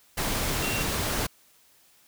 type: tone in noise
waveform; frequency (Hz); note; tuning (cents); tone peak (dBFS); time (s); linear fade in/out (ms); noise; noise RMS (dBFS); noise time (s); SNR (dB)
sine; 2742; F7; -32; -32; 0.62-0.83; 10; pink; -28; 0.17-1.27; -7
effects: white hiss -60 dBFS RMS until 2.07 s